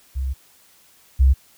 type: tone pair in turn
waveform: sine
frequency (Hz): 66.3 / 66.3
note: C2 / C2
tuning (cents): +23 / +23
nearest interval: unison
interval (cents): 0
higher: neither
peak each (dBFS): -21 / -10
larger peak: second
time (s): 0.15-0.34 / 1.19-1.34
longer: first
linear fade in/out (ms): 20
effects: white hiss -54 dBFS RMS until 1.57 s